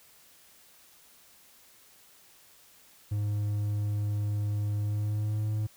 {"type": "tone with pitch glide", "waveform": "triangle", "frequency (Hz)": [103.83, 107.18], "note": ["G#2", "A2"], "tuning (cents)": [0, -45], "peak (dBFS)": -25, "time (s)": [3.11, 5.67], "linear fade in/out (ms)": 10, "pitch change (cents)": 55, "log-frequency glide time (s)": [4.8, 5.48], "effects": ["white hiss -58 dBFS RMS until 5.76 s"]}